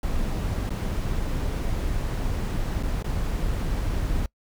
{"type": "noise with dropouts", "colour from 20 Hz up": "brown", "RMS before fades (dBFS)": -26, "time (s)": [0.03, 4.26], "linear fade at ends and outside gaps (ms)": 2, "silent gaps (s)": [[0.694, 0.704], [2.828, 2.833], [3.026, 3.043]], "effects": ["noise-tail reverb RT60 0.1 s tail -24 dB re dry"]}